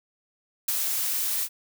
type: noise with ADSR envelope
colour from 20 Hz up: blue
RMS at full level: -24 dBFS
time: 0.68-1.49 s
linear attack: 5 ms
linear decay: 26 ms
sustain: -3 dB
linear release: 62 ms
effects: none